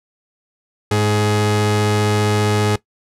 sawtooth tone pair together, 105 / 210 Hz, G#2 / G#3, +19 / +19 cents, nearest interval octave, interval 1200 cents, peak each -12 dBFS, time 0.91-2.76 s, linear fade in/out 5 ms, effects noise-tail reverb RT60 0.1 s tail -18 dB re dry + low-pass 10000 Hz 12 dB/octave

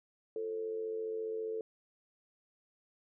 sine tone with amplitude modulation, 441.8 Hz, A4, 7 cents sharp, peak -32 dBFS, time 0.36-1.61 s, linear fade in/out 2 ms, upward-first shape sine, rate 94.8 Hz, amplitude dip 60%, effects none

